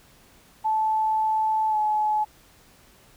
sine tone with pitch glide, 872 to 852.6 Hz, A5 to G#5, -16 to +45 cents, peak -20 dBFS, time 0.64-2.25 s, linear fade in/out 20 ms, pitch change -39 cents, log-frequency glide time 1.69-1.77 s, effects pink hiss -55 dBFS RMS until 3.16 s

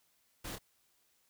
pink noise with echo, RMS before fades -43 dBFS, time 0.44-0.56 s, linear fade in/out 10 ms, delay 27 ms, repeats 1, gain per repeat -5 dB, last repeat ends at 0.587 s, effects white hiss -73 dBFS RMS until 1.29 s

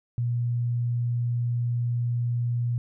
sine tone, 120 Hz, B2, 49 cents flat, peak -23 dBFS, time 0.18-2.78 s, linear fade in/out 0 ms, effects none

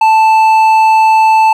sine tone with hard clipping, 880 Hz, A5, in tune, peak -6 dBFS, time 0.01-1.53 s, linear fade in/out 5 ms, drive 6 dB, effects none

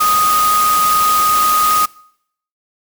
sine tone in noise, 1244.5 Hz, D#6, in tune, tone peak -11 dBFS, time 0-1.86 s, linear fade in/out 10 ms, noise white, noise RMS -20 dBFS, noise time 0-1.86 s, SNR +6 dB, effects noise-tail reverb RT60 0.7 s tail -23 dB re dry

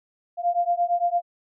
sine beating tone pair, 693 / 701.8 Hz, F5 / F5, -14 / +8 cents, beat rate 8.8 Hz, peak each -23 dBFS, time 0.37-1.22 s, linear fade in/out 50 ms, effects none

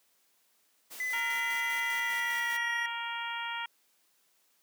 white noise with tremolo, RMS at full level -45 dBFS, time 0.9-2.58 s, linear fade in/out 20 ms, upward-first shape square, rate 5 Hz, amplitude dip 35%
triangle tone with pitch glide, 2010 to 1900.5 Hz, B6 to A#6, +30 to +33 cents, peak -29 dBFS, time 1-2.86 s, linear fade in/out 2 ms, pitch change -97 cents, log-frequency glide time 1.8-2.71 s
harmonic tone, 466.7 Hz, A#4, 2 cents sharp, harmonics 2 / 3 / 4 / 5 / 6 / 7, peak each -38 / -40 / -41 / -42 / -43 / -43 dBFS, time 1.13-3.66 s, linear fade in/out 5 ms
effects white hiss -70 dBFS RMS until 4.62 s + high-pass 200 Hz 12 dB/octave

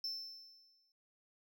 triangle tone with exponential decay, 5320 Hz, E8, 15 cents sharp, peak -35 dBFS, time 0.04-0.92 s, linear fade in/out 2 ms, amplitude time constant 190 ms, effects none

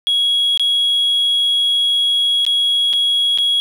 sine tone with dropouts, 3322 Hz, G#7, in tune, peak -11 dBFS, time 0.07-3.6 s, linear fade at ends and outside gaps 0 ms, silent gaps 0.575-0.596 / 2.451-2.465 / 2.93-2.935 / 3.376-3.385 s, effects tanh soft clip ceiling -10 dBFS + 7-bit

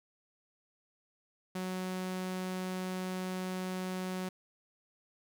sawtooth tone, 185 Hz, F#3, in tune, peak -31 dBFS, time 1.55-4.29 s, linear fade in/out 5 ms, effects none

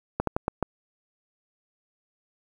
slowing click train, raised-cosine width 1 ms, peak -10 dBFS, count 5, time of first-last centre 0.2-0.627 s, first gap 73 ms, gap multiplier 1.26, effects 8-bit

